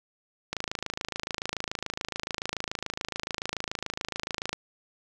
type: click train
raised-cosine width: 0.2 ms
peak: -13 dBFS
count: 109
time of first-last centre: 0.53-4.53 s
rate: 27 Hz
effects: none